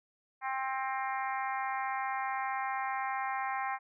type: harmonic tone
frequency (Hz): 264.6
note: C4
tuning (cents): +20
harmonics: 3 / 4 / 5 / 6 / 7 / 8 / 9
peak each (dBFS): -35 / -37 / -43 / -44 / -42 / -43 / -49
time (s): 0.41-3.79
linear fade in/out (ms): 50
effects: none

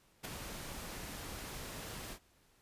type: noise with ADSR envelope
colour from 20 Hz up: pink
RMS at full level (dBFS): -38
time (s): 0.23-2.19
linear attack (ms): 23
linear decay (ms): 4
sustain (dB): -7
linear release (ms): 73
effects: pink hiss -69 dBFS RMS until 2.61 s + resampled to 32000 Hz

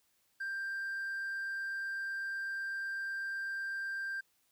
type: tone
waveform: triangle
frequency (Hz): 1582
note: G6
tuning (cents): +15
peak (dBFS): -33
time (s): 0.4-4.21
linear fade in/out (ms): 10
effects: tanh soft clip ceiling -29 dBFS + white hiss -74 dBFS RMS until 4.51 s

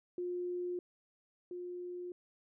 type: tone pair in turn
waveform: sine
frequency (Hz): 356 / 356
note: F4 / F4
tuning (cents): +33 / +33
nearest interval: unison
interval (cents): 0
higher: neither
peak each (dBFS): -35 / -40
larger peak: first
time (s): 0.18-0.79 / 1.51-2.12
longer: neither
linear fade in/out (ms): 2
effects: none

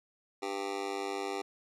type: tone with amplitude modulation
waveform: 25% pulse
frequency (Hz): 393.9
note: G4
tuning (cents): +8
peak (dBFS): -26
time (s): 0.42-1.42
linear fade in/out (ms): 10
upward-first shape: sine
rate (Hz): 100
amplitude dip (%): 100
effects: low-pass 8000 Hz 12 dB/octave

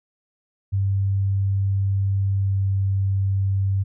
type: tone with pitch glide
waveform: sine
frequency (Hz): 98 to 97.38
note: G2 to G2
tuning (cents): 0 to -11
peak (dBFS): -18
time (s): 0.72-3.84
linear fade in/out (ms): 20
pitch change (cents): -11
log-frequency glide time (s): 2.38-2.58
effects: none

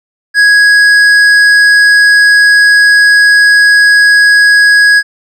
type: tone with hard clipping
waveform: sine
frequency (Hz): 1661.2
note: G#6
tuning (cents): 0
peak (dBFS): -4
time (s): 0.34-5.03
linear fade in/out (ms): 50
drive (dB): 8
effects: none

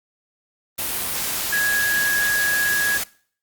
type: tone in noise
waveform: sine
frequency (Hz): 1661.2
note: G#6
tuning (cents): 0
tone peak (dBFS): -18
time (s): 1.52-2.98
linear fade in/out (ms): 10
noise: white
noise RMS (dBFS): -25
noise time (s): 0.78-3.04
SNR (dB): +4
effects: noise-tail reverb RT60 0.5 s tail -21 dB re dry + Opus 32 kbps

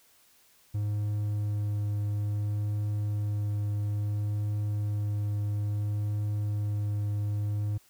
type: tone with vibrato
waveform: triangle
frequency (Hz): 103.9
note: G#2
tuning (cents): +1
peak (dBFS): -25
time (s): 0.74-7.78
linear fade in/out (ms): 10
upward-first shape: triangle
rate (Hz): 0.59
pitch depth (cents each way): 10
effects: white hiss -62 dBFS RMS until 7.89 s

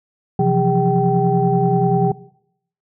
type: tone cluster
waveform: sine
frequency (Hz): 131.3 / 169.9 / 180.2 / 403.2 / 771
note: C3 / F3 / F#3 / G4 / G5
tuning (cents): +6 / -47 / -45 / +49 / -29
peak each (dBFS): -19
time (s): 0.39-2.12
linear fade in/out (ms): 5
effects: noise-tail reverb RT60 0.7 s tail -19 dB re dry + tanh soft clip ceiling -2 dBFS

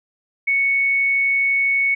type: tone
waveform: sine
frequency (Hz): 2217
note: C#7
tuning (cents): 0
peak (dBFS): -15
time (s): 0.47-1.95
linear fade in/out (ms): 10
effects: none

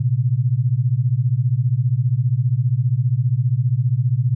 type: beating tone pair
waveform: sine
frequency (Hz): 116.54 / 131.54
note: A#2 / C3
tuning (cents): 0 / +10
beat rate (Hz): 15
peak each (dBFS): -18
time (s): 0-4.35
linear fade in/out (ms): 10
effects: none

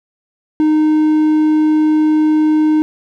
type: tone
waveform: triangle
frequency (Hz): 308.3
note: D#4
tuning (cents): -16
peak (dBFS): -7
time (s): 0.6-2.82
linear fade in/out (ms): 0
effects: none

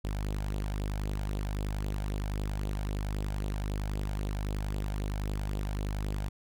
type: tone with flanger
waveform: sawtooth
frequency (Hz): 50.7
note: G#1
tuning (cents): -41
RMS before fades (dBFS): -33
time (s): 0.04-6.29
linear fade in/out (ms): 10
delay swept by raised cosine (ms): 0.25 to 1.35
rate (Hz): 3.8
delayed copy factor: +0.55
effects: none

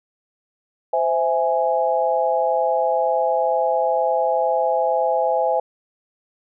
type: chord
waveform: sine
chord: C augmented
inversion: none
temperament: equal with one note detuned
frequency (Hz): 517.2 / 659.3 / 830.6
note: C5 / E5 / G#5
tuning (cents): -20 / 0 / 0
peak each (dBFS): -21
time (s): 0.93-5.6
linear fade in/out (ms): 5
effects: none

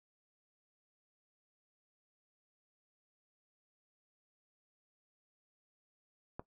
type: click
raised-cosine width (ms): 1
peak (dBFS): -27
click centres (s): 6.395
effects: noise-tail reverb RT60 0.1 s tail -17 dB re dry

